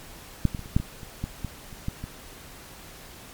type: clicks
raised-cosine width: 5 ms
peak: -7 / -18 / -24 / -28 / -7 / -18 / -27 / -16 / -17 / -30 / -15 / -21 dBFS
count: 12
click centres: 0.453 / 0.548 / 0.593 / 0.659 / 0.765 / 0.8 / 1.032 / 1.24 / 1.447 / 1.728 / 1.884 / 2.04 s
effects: pink hiss -45 dBFS RMS until 3.33 s + MP3 96 kbps